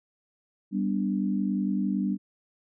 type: chord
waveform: sine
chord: G major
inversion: none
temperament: equal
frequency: 196 / 246.9 / 293.7 Hz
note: G3 / B3 / D4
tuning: 0 / 0 / 0 cents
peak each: -26 / -31 / -31 dBFS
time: 0.71-2.18 s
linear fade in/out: 50 ms
effects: none